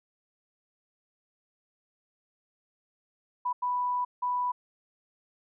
sine tone bursts at uneven times, 987.8 Hz, B5, in tune, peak -26 dBFS, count 3, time 3.45-3.53 / 3.62-4.05 / 4.22-4.52 s, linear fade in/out 10 ms, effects none

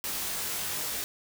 white noise with comb filter, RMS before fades -33 dBFS, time 0.04-1.04 s, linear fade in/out 0 ms, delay 20 ms, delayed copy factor +1, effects none

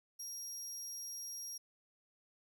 30% pulse tone, 5630 Hz, F8, 13 cents sharp, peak -39 dBFS, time 0.19-1.58 s, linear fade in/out 10 ms, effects none

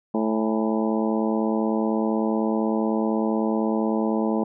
harmonic tone with a mistuned harmonic, 110 Hz, A2, in tune, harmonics 2 / 3 / 4 / 5 / 6 / 7 / 8 / 9, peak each -23 / -27 / -29 / -31 / -33 / -34 / -35 / -36 dBFS, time 0.14-4.44 s, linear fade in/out 5 ms, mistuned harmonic 7, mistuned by +75 cents, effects none

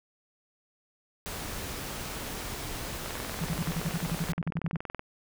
pink noise, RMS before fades -37 dBFS, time 1.26-4.32 s, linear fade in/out 0 ms
click train, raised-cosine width 0.5 ms, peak -21 dBFS, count 42, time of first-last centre 3.06-4.994 s, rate 21.2 Hz
sine tone bursts, 164.81 Hz, E3, in tune, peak -27 dBFS, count 16, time 3.41-4.768 s, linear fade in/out 2 ms, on 38 ms, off 50 ms
effects none

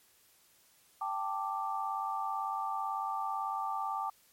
sine chord, G suspended second, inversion none, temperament just, 784 / 882 / 1176 Hz, G5 / A5 / D6, 0 / +4 / +2 cents, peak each -37 / -37 / -36 dBFS, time 1.01-4.1 s, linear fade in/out 5 ms, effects white hiss -65 dBFS RMS until 4.32 s + MP3 64 kbps

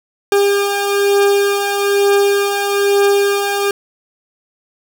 40% pulse beating tone pair, 401.3 / 402.4 Hz, G4 / G4, +41 / +45 cents, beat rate 1.1 Hz, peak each -17 / -12 dBFS, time 0.32-3.71 s, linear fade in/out 2 ms, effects none

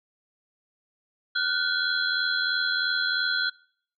sine tone cluster, 1430 / 1513 / 3352 / 4103 Hz, F6 / F#6 / G#7 / C8, +41 / +38 / +15 / -35 cents, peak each -28 / -27 / -32 / -29 dBFS, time 1.35-3.5 s, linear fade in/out 10 ms, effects noise-tail reverb RT60 0.6 s tail -25 dB re dry

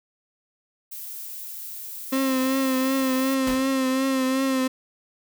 violet noise, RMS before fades -36 dBFS, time 0.91-3.35 s, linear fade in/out 10 ms
35% pulse tone with vibrato, 263.9 Hz, C4, 15 cents sharp, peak -19 dBFS, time 2.12-4.68 s, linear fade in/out 10 ms, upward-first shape triangle, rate 2.7 Hz, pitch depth 39 cents each way
pink noise with exponential decay, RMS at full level -29 dBFS, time 3.47-3.81 s, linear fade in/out 2 ms, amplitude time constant 72 ms
effects none

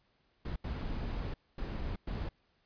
brown noise bursts at uneven times, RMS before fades -37 dBFS, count 4, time 0.45-0.56 / 0.64-1.34 / 1.58-1.96 / 2.07-2.29 s, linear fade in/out 5 ms, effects pink hiss -73 dBFS RMS until 2.65 s + resampled to 11025 Hz

